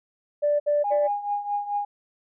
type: tone bursts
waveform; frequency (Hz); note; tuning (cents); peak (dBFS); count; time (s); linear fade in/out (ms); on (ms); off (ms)
sine; 587.3; D5; 0; -18; 3; 0.42-1.082; 20; 180; 61
type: tone with tremolo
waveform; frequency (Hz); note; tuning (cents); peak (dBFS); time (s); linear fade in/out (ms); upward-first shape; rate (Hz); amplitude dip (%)
sine; 819; G#5; -24; -21; 0.84-1.85; 5; triangle; 4.6; 80
effects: tanh soft clip ceiling -13 dBFS